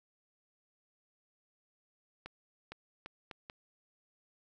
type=accelerating click train; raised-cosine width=0.3 ms; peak=-28 dBFS; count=5; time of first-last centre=2.26-3.499 s; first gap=460 ms; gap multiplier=0.74; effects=none